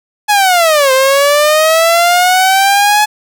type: linear two-way sweep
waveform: sawtooth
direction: down then up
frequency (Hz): 850 to 519 to 850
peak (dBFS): -3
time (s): 0.28-3.06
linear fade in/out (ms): 20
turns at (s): 0.92
effects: none